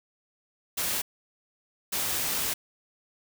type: noise bursts at uneven times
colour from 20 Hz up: white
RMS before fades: -29 dBFS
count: 2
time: 0.77-1.02 / 1.92-2.54 s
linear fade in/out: 10 ms
effects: none